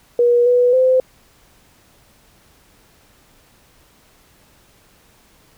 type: tone with pitch steps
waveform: sine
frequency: 480.7 / 491.4 / 515 Hz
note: B4 / B4 / C5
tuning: -47 / -9 / -28 cents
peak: -10 dBFS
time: 0.19-1 s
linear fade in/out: 2 ms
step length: 270 ms
effects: pink hiss -53 dBFS RMS until 5.57 s